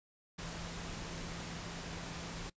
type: tone in noise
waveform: sine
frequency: 168.4 Hz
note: E3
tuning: 37 cents sharp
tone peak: -47 dBFS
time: 0.38-2.5 s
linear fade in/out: 10 ms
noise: pink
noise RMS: -44 dBFS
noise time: 0.38-2.5 s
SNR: -6 dB
effects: noise-tail reverb RT60 0.1 s tail -21 dB re dry + resampled to 16000 Hz